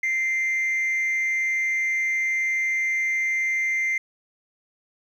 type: tone with amplitude modulation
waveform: sine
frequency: 2087 Hz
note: C7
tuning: 5 cents flat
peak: -17 dBFS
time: 0.03-3.98 s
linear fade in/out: 5 ms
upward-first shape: sine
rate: 268 Hz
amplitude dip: 45%
effects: tanh soft clip ceiling -19 dBFS + 9-bit